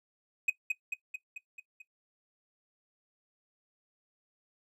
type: tone with echo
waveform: triangle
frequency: 2518 Hz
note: D#7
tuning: 20 cents sharp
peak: -21 dBFS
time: 0.48-0.5 s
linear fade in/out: 5 ms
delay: 220 ms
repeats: 6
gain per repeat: -4 dB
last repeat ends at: 1.82 s
effects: noise-tail reverb RT60 0.1 s tail -17 dB re dry + resampled to 32000 Hz